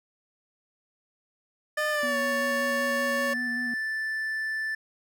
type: tone with pitch glide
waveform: 30% pulse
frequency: 608 to 557.5 Hz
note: D#5 to C#5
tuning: -40 to +10 cents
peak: -25 dBFS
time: 1.77-3.34 s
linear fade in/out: 10 ms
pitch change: -150 cents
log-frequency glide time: 1.91-2.18 s
type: tone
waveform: triangle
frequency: 1760 Hz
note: A6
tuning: in tune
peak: -26 dBFS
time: 1.77-4.75 s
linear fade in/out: 5 ms
type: tone with vibrato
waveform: triangle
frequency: 242.3 Hz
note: B3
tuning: 33 cents flat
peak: -31 dBFS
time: 2.03-3.74 s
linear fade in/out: 2 ms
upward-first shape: square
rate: 5.2 Hz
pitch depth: 21 cents each way
effects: none